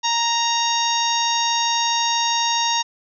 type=harmonic tone; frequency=932.3 Hz; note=A#5; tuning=in tune; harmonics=1 / 2 / 3 / 4 / 5 / 6 / 7; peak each=-21 / -30 / -28 / -24 / -32 / -25 / -29 dBFS; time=0.03-2.83 s; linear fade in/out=20 ms; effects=none